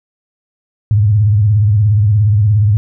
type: tone with vibrato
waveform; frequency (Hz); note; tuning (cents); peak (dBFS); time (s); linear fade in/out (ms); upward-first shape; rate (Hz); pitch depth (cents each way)
sine; 104.7; G#2; +15; -7; 0.91-2.77; 0; triangle; 17; 140
effects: none